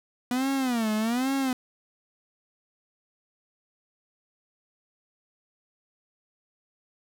45% pulse tone with vibrato, 241.8 Hz, B3, 36 cents flat, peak -24 dBFS, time 0.31-1.53 s, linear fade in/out 2 ms, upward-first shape sine, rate 1.2 Hz, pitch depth 210 cents each way, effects none

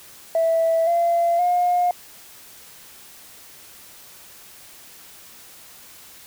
sine tone with pitch steps, 657 / 684.1 / 712.3 Hz, E5 / F5 / F5, -6 / -36 / +34 cents, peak -15 dBFS, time 0.35-1.91 s, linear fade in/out 2 ms, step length 520 ms, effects tanh soft clip ceiling -12 dBFS + white hiss -45 dBFS RMS until 6.26 s

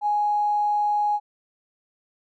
triangle tone with tanh clipping, 832 Hz, G#5, 3 cents sharp, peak -19 dBFS, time 0.01-1.2 s, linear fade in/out 50 ms, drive 3 dB, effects none

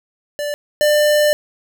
square tone pair in turn, 586 / 596.2 Hz, D5 / D5, -4 / +26 cents, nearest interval unison, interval 30 cents, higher second, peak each -21 / -12 dBFS, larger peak second, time 0.39-0.54 / 0.81-1.33 s, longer second, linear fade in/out 0 ms, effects none

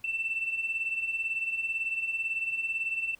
sine beating tone pair, 2659 / 2677 Hz, E7 / E7, +14 / +26 cents, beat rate 18 Hz, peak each -35 / -29 dBFS, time 0.04-3.15 s, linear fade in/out 5 ms, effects tanh soft clip ceiling -22 dBFS + pink hiss -62 dBFS RMS until 3.19 s

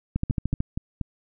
two click trains, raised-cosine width 5 ms, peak -15 / -12 dBFS, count 4 / 7, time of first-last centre 0.3-1.013 / 0.16-0.604 s, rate 4.21 / 13.5 Hz, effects none

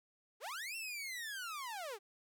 sawtooth linear two-way sweep, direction up then down, 370 to 2738 to 370 Hz, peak -38 dBFS, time 0.4-1.99 s, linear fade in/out 50 ms, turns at 0.76 s, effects none

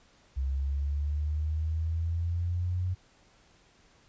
sine linear sweep, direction up, 66 to 91.9 Hz, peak -27 dBFS, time 0.36-2.95 s, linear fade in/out 20 ms, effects pink hiss -62 dBFS RMS until 4.08 s + resampled to 16000 Hz

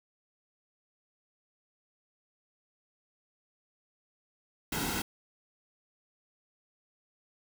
pink noise with comb filter, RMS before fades -33 dBFS, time 4.72-5.02 s, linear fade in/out 5 ms, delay 1.7 ms, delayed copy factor -0.65, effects none

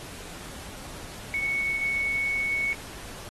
sine tone in noise, 2217 Hz, C#7, in tune, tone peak -24 dBFS, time 1.34-2.73 s, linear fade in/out 0 ms, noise pink, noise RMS -42 dBFS, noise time 0-3.29 s, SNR +15 dB, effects AAC 32 kbps

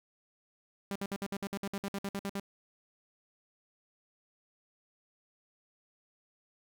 sawtooth tone bursts, 198.4 Hz, G3, 21 cents sharp, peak -30 dBFS, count 15, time 0.91-2.398 s, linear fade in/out 0 ms, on 46 ms, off 57 ms, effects none

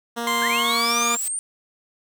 10% pulse tone, 234.7 Hz, A#3, 12 cents sharp, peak -17 dBFS, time 0.16-1.17 s, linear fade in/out 20 ms
20% pulse tone with pitch glide, 1046.5 to 1195.2 Hz, C6 to D6, 0 to +30 cents, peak -16 dBFS, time 0.27-1.15 s, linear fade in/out 2 ms, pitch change +230 cents, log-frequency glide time 0.52-0.97 s
sine linear sweep, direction up, 1570 to 9120 Hz, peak -24 dBFS, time 0.42-1.39 s, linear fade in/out 0 ms
blue noise with exponential growth, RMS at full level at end -30 dBFS, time 0.82-1.28 s, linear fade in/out 1 ms, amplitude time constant 100 ms
effects none

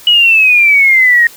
sine exponential sweep, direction down, 2941 to 1856 Hz, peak -4 dBFS, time 0.07-1.27 s, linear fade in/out 2 ms, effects white hiss -36 dBFS RMS until 1.36 s

